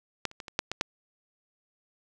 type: clicks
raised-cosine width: 0.2 ms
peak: -11 / -30 / -22 / -23 / -8 / -14 / -8 dBFS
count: 7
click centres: 0.253 / 0.314 / 0.402 / 0.482 / 0.591 / 0.716 / 0.811 s
effects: none